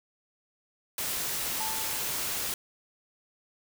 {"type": "noise", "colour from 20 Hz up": "white", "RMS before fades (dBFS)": -32, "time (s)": [0.98, 2.54], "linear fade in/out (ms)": 2}
{"type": "tone with exponential decay", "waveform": "sine", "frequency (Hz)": 880, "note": "A5", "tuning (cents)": 0, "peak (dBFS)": -32, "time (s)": [1.6, 2.43], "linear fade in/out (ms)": 5, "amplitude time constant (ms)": 180}
{"effects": []}